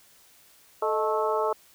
harmonic tone with a mistuned harmonic, 218.2 Hz, A3, 14 cents flat, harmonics 2 / 3 / 4 / 5 / 6, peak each -27 / -29 / -30 / -31 / -32 dBFS, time 0.82-1.53 s, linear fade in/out 5 ms, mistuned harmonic 3, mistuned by -77 cents, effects white hiss -57 dBFS RMS until 1.74 s

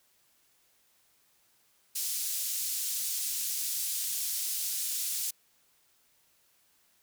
white band-pass noise, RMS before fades -33 dBFS, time 1.95-5.31 s, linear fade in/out 10 ms, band 4800 to 15000 Hz, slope 12 dB/octave, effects white hiss -68 dBFS RMS until 7.02 s

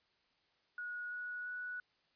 sine tone with pitch steps, 1454 / 1464.1 / 1474.3 Hz, F#6 / F#6 / F#6, -31 / -19 / -7 cents, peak -40 dBFS, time 0.78-1.8 s, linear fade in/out 2 ms, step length 340 ms, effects white hiss -75 dBFS RMS until 2.15 s + resampled to 11025 Hz

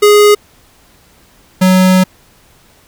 square tone pair in turn, 415.3 / 185.64 Hz, G#4 / F#3, 0 / +6 cents, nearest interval octave + major second, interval 1394 cents, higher first, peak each -4 / -6 dBFS, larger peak first, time 0.02-0.35 / 1.61-2.04 s, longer second, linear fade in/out 10 ms, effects pink hiss -47 dBFS RMS until 2.87 s

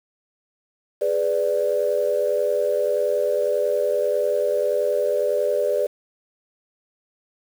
sine chord, G# diminished, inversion none, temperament equal with one note detuned, 415.3 / 497 / 587.3 Hz, G#4 / B4 / D5, 0 / +11 / 0 cents, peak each -24 / -23 / -21 dBFS, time 1.01-5.87 s, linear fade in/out 10 ms, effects tanh soft clip ceiling -9 dBFS + 7-bit

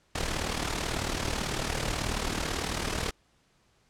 pink noise with amplitude modulation, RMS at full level -28 dBFS, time 0.15-3.11 s, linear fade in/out 5 ms, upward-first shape sine, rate 38.2 Hz, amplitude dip 65%, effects pink hiss -67 dBFS RMS until 3.89 s + low-pass 8000 Hz 12 dB/octave

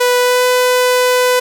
sawtooth tone with pitch glide, 493.9 to 499.9 Hz, B4 to B4, 0 to +21 cents, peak -6 dBFS, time 0-1.4 s, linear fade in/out 10 ms, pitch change +21 cents, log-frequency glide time 0.19-0.44 s, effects none

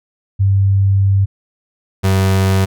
sine / 35% pulse tone pair in turn, 98 / 95.71 Hz, G2 / G2, 0 / -41 cents, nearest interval unison, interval 41 cents, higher first, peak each -9 dBFS, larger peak neither, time 0.39-1.26 / 2.03-2.66 s, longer first, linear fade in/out 20 ms, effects none

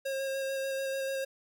square tone with vibrato, 539 Hz, C#5, 49 cents flat, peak -32 dBFS, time 0.05-1.25 s, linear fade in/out 10 ms, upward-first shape square, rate 6.8 Hz, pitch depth 11 cents each way, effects 12-bit

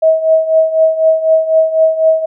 sine tone with tremolo, 640 Hz, D#5, 49 cents sharp, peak -4 dBFS, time 0.02-2.26 s, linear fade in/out 10 ms, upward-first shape triangle, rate 4 Hz, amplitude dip 80%, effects none

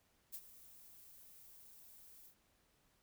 violet noise with ADSR envelope, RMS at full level -45 dBFS, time 0.32-2.35 s, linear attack 25 ms, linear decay 54 ms, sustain -15 dB, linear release 80 ms, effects pink hiss -75 dBFS RMS until 3.02 s

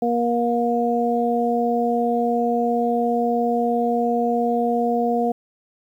harmonic tone, 237.1 Hz, A#3, 30 cents sharp, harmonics 1 / 2 / 3, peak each -22 / -22 / -22 dBFS, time 0.02-5.32 s, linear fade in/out 5 ms, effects 9-bit

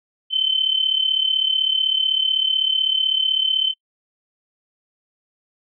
sine tone with amplitude modulation, 3073 Hz, G7, 35 cents flat, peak -13 dBFS, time 0.3-3.74 s, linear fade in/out 50 ms, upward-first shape sine, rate 35.9 Hz, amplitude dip 75%, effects noise-tail reverb RT60 0.1 s tail -25 dB re dry

